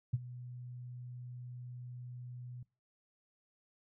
sine tone with ADSR envelope, 123.47 Hz, B2, in tune, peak -26 dBFS, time 0.13-2.63 s, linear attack 10 ms, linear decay 31 ms, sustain -18 dB, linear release 4 ms, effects noise-tail reverb RT60 0.3 s tail -23 dB re dry

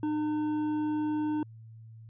sine tone with hard clipping, 303.3 Hz, D#4, 44 cents flat, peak -29 dBFS, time 0.03-1.43 s, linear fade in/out 2 ms, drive 7 dB, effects added 112 Hz sine -46 dBFS peak until 2.09 s + resampled to 8000 Hz

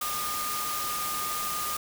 sine tone in noise, 1219 Hz, D#6, 36 cents flat, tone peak -32 dBFS, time 0.01-1.77 s, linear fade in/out 5 ms, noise white, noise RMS -33 dBFS, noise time 0.01-1.77 s, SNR -2 dB, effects none

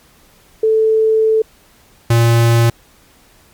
sine / square tone pair in turn, 440 / 116.54 Hz, A4 / A#2, 0 / 0 cents, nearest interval octave + major seventh, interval 2300 cents, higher first, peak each -9 dBFS, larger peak neither, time 0.63-1.42 / 2.1-2.7 s, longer first, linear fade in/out 5 ms, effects pink hiss -49 dBFS RMS until 3.53 s + MP3 96 kbps

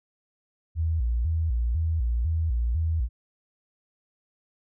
sine tone with vibrato, 69 Hz, C#2, 7 cents flat, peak -22 dBFS, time 0.75-3.09 s, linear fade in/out 50 ms, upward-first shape square, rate 2 Hz, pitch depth 280 cents each way, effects none

